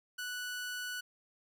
sawtooth tone, 1480 Hz, F#6, in tune, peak -34 dBFS, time 0.18-1.01 s, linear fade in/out 10 ms, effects none

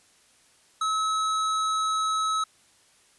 sine tone with hard clipping, 1290 Hz, E6, 38 cents flat, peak -25 dBFS, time 0.81-2.44 s, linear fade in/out 5 ms, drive 18 dB, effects white hiss -60 dBFS RMS until 3.18 s + resampled to 24000 Hz

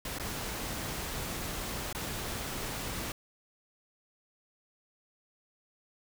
pink noise with dropouts, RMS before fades -37 dBFS, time 0.05-3.12 s, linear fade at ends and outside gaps 2 ms, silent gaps 0.186-0.197 / 1.928-1.948 s, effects none

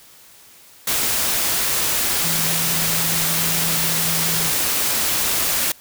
sine tone in noise, 164.9 Hz, E3, 1 cent sharp, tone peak -28 dBFS, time 2.24-4.5 s, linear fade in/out 5 ms, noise white, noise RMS -20 dBFS, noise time 0.87-5.72 s, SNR -11 dB, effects white hiss -47 dBFS RMS until 5.8 s

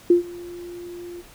sine tone with ADSR envelope, 349.2 Hz, F4, in tune, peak -9 dBFS, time 0.1-1.23 s, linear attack 4 ms, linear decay 120 ms, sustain -24 dB, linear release 39 ms, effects pink hiss -48 dBFS RMS until 1.34 s

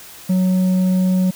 sine tone with tanh clipping, 185 Hz, F#3, in tune, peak -14 dBFS, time 0.29-1.31 s, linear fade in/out 10 ms, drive 5 dB, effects white hiss -39 dBFS RMS until 1.35 s

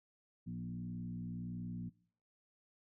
sine tone with frequency modulation, 174.5 Hz, F3, 1 cent flat, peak -40 dBFS, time 0.46-1.9 s, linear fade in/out 20 ms, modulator 61.4 Hz, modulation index 1.1, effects noise-tail reverb RT60 0.6 s tail -24 dB re dry

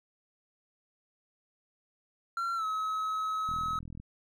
triangle tone with pitch glide, 1367 to 1282.8 Hz, F6 to E6, -37 to -48 cents, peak -28 dBFS, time 2.37-3.79 s, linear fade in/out 2 ms, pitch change -111 cents, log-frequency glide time 2.55-2.65 s
click train, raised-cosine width 5 ms, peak -32 dBFS, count 22, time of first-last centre 3.49-4 s, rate 41.2 Hz
effects none

